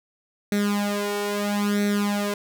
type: tone with flanger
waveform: sawtooth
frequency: 204.7 Hz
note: G#3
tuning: 25 cents flat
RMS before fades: -24 dBFS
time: 0.52-2.34 s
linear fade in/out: 2 ms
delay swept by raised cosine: 0.5 to 2.2 ms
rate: 0.76 Hz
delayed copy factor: +0.85
effects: none